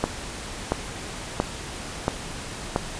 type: click train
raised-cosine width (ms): 1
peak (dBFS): -6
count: 5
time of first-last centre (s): 0.04-2.761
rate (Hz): 1.47
effects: pink hiss -35 dBFS RMS until 2.99 s + resampled to 22050 Hz